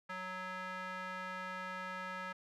square tone with band-pass filter, 185 Hz, F#3, in tune, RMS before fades -43 dBFS, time 0.09-2.33 s, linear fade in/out 10 ms, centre 1500 Hz, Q 2.1, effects none

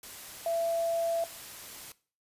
sine tone in noise, 670 Hz, E5, 28 cents sharp, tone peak -27 dBFS, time 0.46-1.24 s, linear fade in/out 2 ms, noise white, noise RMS -45 dBFS, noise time 0.03-1.92 s, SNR +15 dB, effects noise-tail reverb RT60 0.4 s tail -19 dB re dry + resampled to 32000 Hz

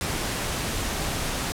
pink noise, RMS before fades -28 dBFS, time 0.01-1.52 s, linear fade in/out 0 ms, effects low-pass 12000 Hz 12 dB/octave

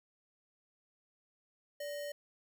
sine tone with sample-and-hold, 580 Hz, D5, 22 cents flat, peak -38 dBFS, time 1.8-2.12 s, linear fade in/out 5 ms, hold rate 2450 Hz, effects none

